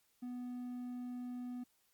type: tone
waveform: triangle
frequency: 246.9 Hz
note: B3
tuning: in tune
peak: -39 dBFS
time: 0.22-1.64 s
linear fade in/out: 10 ms
effects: white hiss -75 dBFS RMS until 1.93 s + Opus 48 kbps